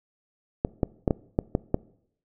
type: clicks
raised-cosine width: 2 ms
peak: -8 dBFS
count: 7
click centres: 0.649 / 0.832 / 1.078 / 1.108 / 1.389 / 1.551 / 1.744 s
effects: noise-tail reverb RT60 0.7 s tail -22 dB re dry